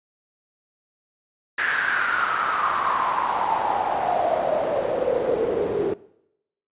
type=noise with band-pass filter sweep; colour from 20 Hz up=pink; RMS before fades=-23 dBFS; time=1.58-5.94 s; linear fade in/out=5 ms; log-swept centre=1700 to 390 Hz; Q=7.2; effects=noise-tail reverb RT60 0.8 s tail -20 dB re dry + resampled to 8000 Hz